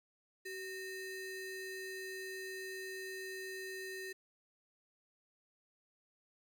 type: ring-modulated tone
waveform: square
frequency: 1108.7 Hz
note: C#6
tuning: in tune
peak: -40 dBFS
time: 0.45-4.13 s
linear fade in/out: 10 ms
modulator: 728 Hz
effects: 11-bit